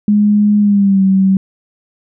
sine tone with pitch glide, 207.9 to 191.75 Hz, G#3 to G3, +2 to -38 cents, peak -7 dBFS, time 0.08-1.37 s, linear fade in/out 2 ms, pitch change -140 cents, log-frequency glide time 0.59-1.03 s, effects none

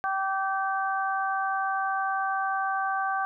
harmonic tone, 387 Hz, G4, 22 cents flat, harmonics 2 / 3 / 4, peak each -28 / -30 / -31 dBFS, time 0.04-3.25 s, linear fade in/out 0 ms, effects none

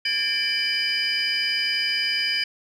sine tone cluster, 1642 / 1798 / 2337 / 3019 / 4915 Hz, G#6 / A6 / D7 / F#7 / D#8, -20 / +37 / -9 / +34 / -22 cents, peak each -33 / -32 / -25 / -28 / -24 dBFS, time 0.05-2.44 s, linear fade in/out 5 ms, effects tanh soft clip ceiling -14 dBFS

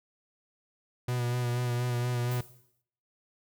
45% pulse tone with vibrato, 122.3 Hz, B2, 16 cents flat, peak -28 dBFS, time 1.08-2.41 s, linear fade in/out 5 ms, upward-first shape sine, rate 4.2 Hz, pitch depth 27 cents each way
violet noise with exponential decay, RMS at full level -42 dBFS, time 2.31-2.82 s, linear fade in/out 5 ms, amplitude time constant 110 ms
effects noise-tail reverb RT60 0.7 s tail -21 dB re dry

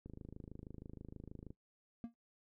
click train, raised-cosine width 3 ms, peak -36 dBFS, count 39, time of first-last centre 0.06-1.505 s, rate 26.3 Hz
triangle tone with exponential decay, 233.1 Hz, A#3, in tune, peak -35 dBFS, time 2.04-2.14 s, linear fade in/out 0 ms, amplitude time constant 21 ms
effects noise-tail reverb RT60 0.1 s tail -18 dB re dry

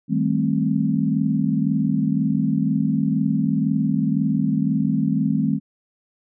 sine chord, A half-diminished seventh, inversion second, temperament just, 158.4 / 198 / 220 / 264 Hz, Eb3 / G3 / A3 / C4, +31 / +18 / 0 / +16 cents, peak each -23 dBFS, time 0.08-5.6 s, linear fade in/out 50 ms, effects none

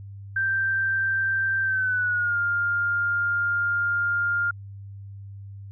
sine tone with pitch glide, 1568 to 1405 Hz, G6 to F6, 0 to +10 cents, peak -21 dBFS, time 0.36-4.51 s, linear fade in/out 5 ms, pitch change -190 cents, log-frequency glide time 1.63-2.38 s, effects added 99 Hz sine -37 dBFS peak until 5.71 s

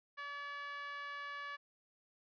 5% pulse tone with band-pass filter, 572 Hz, D5, 46 cents flat, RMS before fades -45 dBFS, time 0.17-1.57 s, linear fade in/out 20 ms, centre 1400 Hz, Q 6.2, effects resampled to 11025 Hz

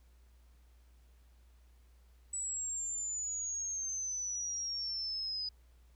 sine exponential sweep, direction down, 7902 to 4967 Hz, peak -35 dBFS, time 2.33-5.49 s, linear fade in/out 5 ms, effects added 60 Hz sine -59 dBFS peak until 5.95 s + pink hiss -73 dBFS RMS until 5.95 s

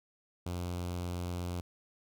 sawtooth tone with notch filter, 88.3 Hz, F2, 20 cents sharp, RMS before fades -37 dBFS, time 0.46-1.61 s, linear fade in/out 5 ms, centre 1800 Hz, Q 1.8, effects none

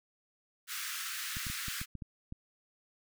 pink high-pass noise, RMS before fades -39 dBFS, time 0.67-1.86 s, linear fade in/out 50 ms, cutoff 1300 Hz, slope 48 dB/octave
clicks, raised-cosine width 5 ms, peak -29 dBFS, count 8, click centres 1.369 / 1.468 / 1.5 / 1.683 / 1.815 / 1.953 / 2.022 / 2.324 s
effects none

